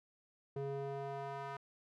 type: tone with band-pass filter sweep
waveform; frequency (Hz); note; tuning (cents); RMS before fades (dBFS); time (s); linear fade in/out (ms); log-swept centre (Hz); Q
square; 138.59; C#3; 0; -42; 0.56-1.57; 5; 370 to 1100; 1.6
effects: none